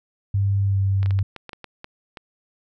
sine tone with pitch glide, 99.1 to 97.45 Hz, G2 to G2, +19 to -10 cents, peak -17 dBFS, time 0.34-1.23 s, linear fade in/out 5 ms, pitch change -29 cents, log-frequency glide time 0.65-0.78 s
clicks, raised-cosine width 0.3 ms, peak -20 dBFS, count 10, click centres 1.03 / 1.06 / 1.108 / 1.19 / 1.363 / 1.493 / 1.532 / 1.643 / 1.844 / 2.172 s
effects none

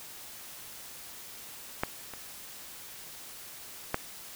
clicks, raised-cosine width 0.5 ms, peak -12 / -26 / -12 dBFS, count 3, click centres 1.835 / 2.137 / 3.944 s, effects white hiss -46 dBFS RMS until 4.35 s

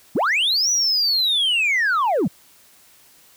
sine linear two-way sweep, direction up then down, 128.4 to 5940 to 128.4 Hz, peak -14 dBFS, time 0.15-2.28 s, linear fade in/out 10 ms, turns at 0.7 s, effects tanh soft clip ceiling -15 dBFS + white hiss -52 dBFS RMS until 3.36 s

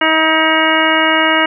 harmonic tone, 317.6 Hz, D#4, 36 cents sharp, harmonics 1 / 2 / 3 / 4 / 5 / 6 / 7 / 9, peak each -18 / -18 / -18 / -18 / -18 / -18 / -18 / -18 dBFS, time 0.01-1.46 s, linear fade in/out 5 ms, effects none

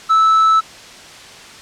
triangle tone, 1310 Hz, E6, 11 cents flat, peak -7 dBFS, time 0.09-0.61 s, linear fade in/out 20 ms, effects white hiss -37 dBFS RMS until 1.61 s + low-pass 6000 Hz 12 dB/octave

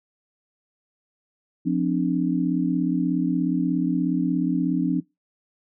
sine tone cluster, 175.9 / 261 / 297.8 Hz, F3 / C4 / D4, +13 / -4 / +24 cents, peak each -24 dBFS, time 1.65-5.01 s, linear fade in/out 20 ms, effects noise-tail reverb RT60 0.2 s tail -22 dB re dry

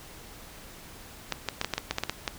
clicks, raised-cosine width 0.2 ms, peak -10 dBFS, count 11, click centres 1.323 / 1.487 / 1.614 / 1.646 / 1.737 / 1.78 / 1.91 / 1.984 / 2.036 / 2.096 / 2.278 s, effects pink hiss -47 dBFS RMS until 2.38 s

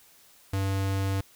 square tone, 97.2 Hz, G2, 14 cents flat, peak -26 dBFS, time 0.53-1.21 s, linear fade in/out 5 ms, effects white hiss -57 dBFS RMS until 1.35 s

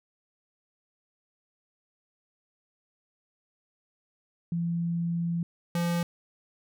sine / square tone pair in turn, 169.7 / 171.87 Hz, F3 / F3, -49 / -27 cents, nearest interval unison, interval 22 cents, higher second, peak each -26 dBFS, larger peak neither, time 4.52-5.43 / 5.75-6.03 s, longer first, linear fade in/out 2 ms, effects none

